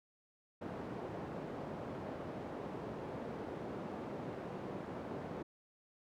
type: band-pass noise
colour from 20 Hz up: white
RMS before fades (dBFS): -44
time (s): 0.61-5.43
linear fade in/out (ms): 10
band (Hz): 110 to 540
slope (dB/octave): 12
effects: none